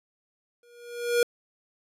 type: tone with exponential growth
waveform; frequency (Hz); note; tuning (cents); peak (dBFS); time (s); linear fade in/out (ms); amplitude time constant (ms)
square; 477.8; A#4; +43; -18; 0.63-1.23; 2; 130
effects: resampled to 32000 Hz